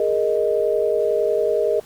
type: chord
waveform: sine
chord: Ab suspended second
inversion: none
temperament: equal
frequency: 415.3 / 466.2 / 622.3 Hz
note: Ab4 / Bb4 / Eb5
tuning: 0 / 0 / 0 cents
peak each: -21 dBFS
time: 0-1.8 s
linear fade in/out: 2 ms
effects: pink hiss -48 dBFS RMS until 1.85 s + Opus 48 kbps